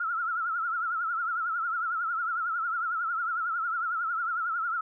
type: tone with vibrato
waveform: sine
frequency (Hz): 1362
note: F6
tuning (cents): -44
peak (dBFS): -27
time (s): 0-4.81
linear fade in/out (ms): 5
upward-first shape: triangle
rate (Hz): 11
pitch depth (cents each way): 120
effects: none